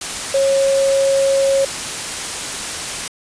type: tone in noise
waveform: sine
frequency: 546 Hz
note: C#5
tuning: 26 cents flat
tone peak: -12 dBFS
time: 0.34-1.65 s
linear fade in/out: 5 ms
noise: white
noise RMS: -24 dBFS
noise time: 0.01-3.08 s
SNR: +9 dB
effects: resampled to 22050 Hz